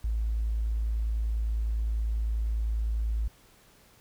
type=tone with tanh clipping; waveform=triangle; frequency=55 Hz; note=A1; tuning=in tune; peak=-25 dBFS; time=0.04-3.28 s; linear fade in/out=5 ms; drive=2 dB; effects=pink hiss -59 dBFS RMS until 4 s